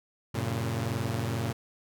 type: tone cluster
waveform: sawtooth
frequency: 94.2 / 115.1 / 137.5 Hz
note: F#2 / A#2 / C#3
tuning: +32 / -22 / -14 cents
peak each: -31 / -27 / -31 dBFS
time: 0.34-1.53 s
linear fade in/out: 10 ms
effects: none